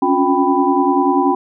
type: tone cluster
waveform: sine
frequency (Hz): 274.2 / 284.5 / 359.9 / 784 / 992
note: C#4 / C#4 / F#4 / G5 / B5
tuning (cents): -19 / +45 / -48 / 0 / +7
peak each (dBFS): -18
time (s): 0.02-1.35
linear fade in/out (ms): 5
effects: none